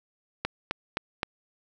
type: click train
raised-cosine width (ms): 0.3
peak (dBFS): -11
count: 4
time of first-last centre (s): 0.45-1.231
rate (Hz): 3.84
effects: none